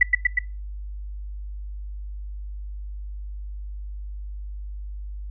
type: tone with echo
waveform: sine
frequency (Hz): 1975.5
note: B6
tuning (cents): 0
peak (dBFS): -10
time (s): 0.01-0.03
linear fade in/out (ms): 5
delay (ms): 120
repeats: 3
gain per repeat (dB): -2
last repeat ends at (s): 0.39
effects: noise-tail reverb RT60 0.3 s tail -23 dB re dry + added 50 Hz sine -31 dBFS peak until 5.3 s